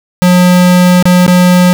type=tone with dropouts; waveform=square; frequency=179.7 Hz; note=F3; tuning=50 cents sharp; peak=-4 dBFS; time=0.22-1.73 s; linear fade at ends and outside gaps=0 ms; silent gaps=1.026-1.055 / 1.265-1.279 s; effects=none